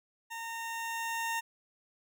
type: tone with level ramp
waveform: 20% pulse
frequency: 917 Hz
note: A#5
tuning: 29 cents flat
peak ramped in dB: -34 to -26 dBFS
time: 0.3-1.41 s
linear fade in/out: 20 ms
effects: none